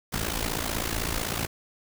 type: noise with amplitude modulation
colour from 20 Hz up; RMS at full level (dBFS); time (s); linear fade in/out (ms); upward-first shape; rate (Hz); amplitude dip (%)
pink; -26; 0.12-1.47; 20; sine; 55.9; 80
effects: none